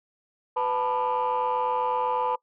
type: tone cluster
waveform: sine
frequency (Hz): 499.5 / 881 / 989 / 1202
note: B4 / A5 / B5 / D6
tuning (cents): +20 / +2 / +2 / +40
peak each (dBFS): -28 / -26 / -26 / -35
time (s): 0.56-2.36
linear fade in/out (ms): 10
effects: noise-tail reverb RT60 0.1 s tail -23 dB re dry + tanh soft clip ceiling -18 dBFS